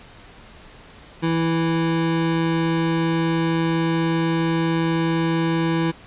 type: tone pair together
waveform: square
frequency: 164.81 / 329.2 Hz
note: E3 / E4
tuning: 0 / -2 cents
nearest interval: octave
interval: 1198 cents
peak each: -22 dBFS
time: 1.22-5.92 s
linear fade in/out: 20 ms
effects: pink hiss -45 dBFS RMS until 6.06 s + resampled to 8000 Hz